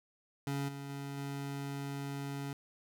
25% pulse tone with level steps, 140 Hz, C#3, 18 cents sharp, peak -30 / -38 / -36 / -34 dBFS, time 0.47-2.53 s, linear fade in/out 2 ms, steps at 0.68 / 0.89 / 1.17 s, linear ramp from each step 10 ms, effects none

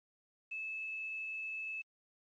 sine tone with quantisation, 2612 Hz, E7, 17 cents flat, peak -38 dBFS, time 0.51-1.82 s, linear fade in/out 10 ms, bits 11, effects MP3 32 kbps

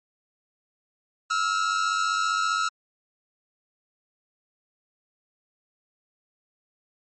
45% pulse tone pair together, 1304.8 / 1400 Hz, E6 / F6, -18 / +4 cents, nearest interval minor second, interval 122 cents, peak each -24 / -27 dBFS, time 1.3-2.69 s, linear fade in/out 10 ms, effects MP3 32 kbps

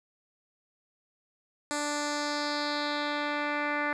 10% pulse tone with low-pass filter sweep, 293.7 Hz, D4, in tune, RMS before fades -31 dBFS, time 1.71-3.93 s, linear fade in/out 0 ms, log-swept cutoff 8300 to 2000 Hz, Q 2.6, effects none

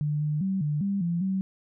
sine tone with pitch steps, 148.9 / 150.4 / 191.9 / 148.6 / 198.4 / 170.9 / 191 Hz, D3 / D3 / G3 / D3 / G3 / F3 / G3, +24 / +42 / -37 / +21 / +21 / -37 / -45 cents, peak -24 dBFS, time 0.01-1.41 s, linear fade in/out 0 ms, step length 200 ms, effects none

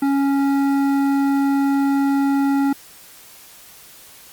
sine tone with hard clipping, 277.2 Hz, C#4, in tune, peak -17 dBFS, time 0.02-2.73 s, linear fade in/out 5 ms, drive 11 dB, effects white hiss -44 dBFS RMS until 4.32 s + Opus 32 kbps

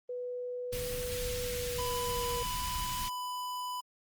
sine tone with pitch glide, 493.9 to 481.5 Hz, B4 to B4, 0 to -44 cents, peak -35 dBFS, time 0.09-2.43 s, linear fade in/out 5 ms, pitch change -44 cents, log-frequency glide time 1.34-2.27 s
pink band-stop noise, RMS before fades -38 dBFS, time 0.72-3.09 s, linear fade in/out 10 ms, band 140 to 2200 Hz, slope 12 dB/octave
square tone, 996 Hz, B5, 14 cents sharp, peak -36 dBFS, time 1.78-3.81 s, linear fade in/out 10 ms
effects Opus 24 kbps

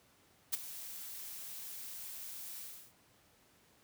blue noise with ADSR envelope, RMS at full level -31 dBFS, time 0.52-2.93 s, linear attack 19 ms, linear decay 18 ms, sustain -15 dB, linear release 320 ms, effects pink hiss -67 dBFS RMS until 3.83 s + high-pass 80 Hz 12 dB/octave

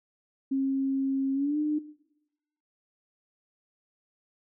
sine tone with pitch glide, 270 to 301.3 Hz, C#4 to D4, -45 to +44 cents, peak -24 dBFS, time 0.51-1.79 s, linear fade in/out 10 ms, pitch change +189 cents, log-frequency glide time 1.34-1.58 s, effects noise-tail reverb RT60 0.9 s tail -18 dB re dry

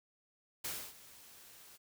white noise with ADSR envelope, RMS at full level -39 dBFS, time 0.64-1.78 s, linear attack 9 ms, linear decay 280 ms, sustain -18 dB, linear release 29 ms, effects none

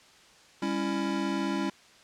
square chord, C# diminished, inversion second, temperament just, 199.57 / 277.2 / 332.6 Hz, G3 / C#4 / E4, +31 / 0 / +16 cents, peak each -33 dBFS, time 0.62-1.7 s, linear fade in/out 5 ms, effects white hiss -56 dBFS RMS until 2.03 s + low-pass 6000 Hz 12 dB/octave

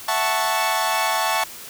sawtooth chord, F# minor seventh, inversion third, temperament equal, 659.3 / 740 / 880 / 1108.7 Hz, E5 / F#5 / A5 / C#6, 0 / 0 / 0 / 0 cents, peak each -23 / -23 / -19 / -21 dBFS, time 0.08-1.44 s, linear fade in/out 5 ms, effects white hiss -38 dBFS RMS until 1.69 s

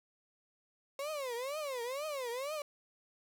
35% pulse tone with vibrato, 539 Hz, C#5, 49 cents flat, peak -35 dBFS, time 0.99-2.62 s, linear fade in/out 2 ms, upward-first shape triangle, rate 2.1 Hz, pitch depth 280 cents each way, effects none

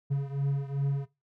triangle beating tone pair, 138.59 / 141.19 Hz, C#3 / C#3, 0 / +32 cents, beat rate 2.6 Hz, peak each -26 / -29 dBFS, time 0.1-1.06 s, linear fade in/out 20 ms, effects noise-tail reverb RT60 0.2 s tail -17 dB re dry

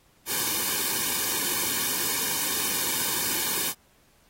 white noise with comb filter, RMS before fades -27 dBFS, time 0.26-3.74 s, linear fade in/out 50 ms, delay 1.5 ms, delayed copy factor -0.9, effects pink hiss -62 dBFS RMS until 4.29 s + AAC 48 kbps

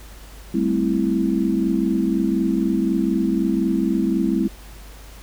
sine chord, A minor seventh, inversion third, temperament equal, 196 / 220 / 261.6 / 329.6 Hz, G3 / A3 / C4 / E4, 0 / 0 / 0 / 0 cents, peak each -22 / -24 / -23 / -22 dBFS, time 0.54-4.48 s, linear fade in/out 5 ms, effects added 50 Hz sine -39 dBFS peak until 5.22 s + pink hiss -45 dBFS RMS until 5.22 s

